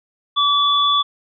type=tone pair together; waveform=sine; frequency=1151 / 3449 Hz; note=D6 / A7; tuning=-35 / -35 cents; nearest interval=octave + perfect fifth; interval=1900 cents; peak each=-16 dBFS; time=0.36-1.03 s; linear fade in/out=20 ms; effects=none